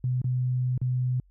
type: tone with dropouts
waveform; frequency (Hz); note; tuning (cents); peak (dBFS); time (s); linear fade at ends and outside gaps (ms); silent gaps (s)
sine; 126.2; B2; +38; -23; 0.04-1.2; 2; 0.217-0.243 / 0.778-0.815
effects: added 46 Hz sine -56 dBFS peak until 1.3 s